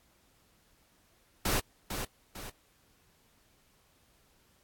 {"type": "noise with echo", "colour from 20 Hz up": "pink", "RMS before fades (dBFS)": -29, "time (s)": [1.45, 1.6], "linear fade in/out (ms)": 5, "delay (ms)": 450, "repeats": 2, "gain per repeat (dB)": -7, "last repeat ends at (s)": 2.5, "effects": ["pink hiss -67 dBFS RMS until 4.63 s", "AAC 64 kbps"]}